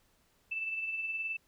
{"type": "tone with tremolo", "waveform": "sine", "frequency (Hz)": 2645, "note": "E7", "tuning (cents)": 5, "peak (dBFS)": -31, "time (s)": [0.51, 1.37], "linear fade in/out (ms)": 10, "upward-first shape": "triangle", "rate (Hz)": 19, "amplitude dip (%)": 50, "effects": ["pink hiss -70 dBFS RMS until 1.47 s"]}